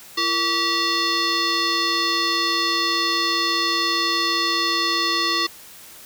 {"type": "tone with frequency modulation", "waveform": "sine", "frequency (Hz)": 2746, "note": "F7", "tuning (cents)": -30, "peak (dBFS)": -18, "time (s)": [0.17, 5.47], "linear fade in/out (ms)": 10, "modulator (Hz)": 803, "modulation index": 2.9, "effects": ["white hiss -43 dBFS RMS until 6.05 s"]}